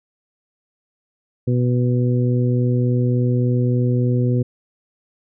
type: harmonic tone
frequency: 123.47 Hz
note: B2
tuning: in tune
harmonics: 1 / 2 / 3 / 4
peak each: -16 / -22 / -26 / -28 dBFS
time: 1.47-4.43 s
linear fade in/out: 10 ms
effects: none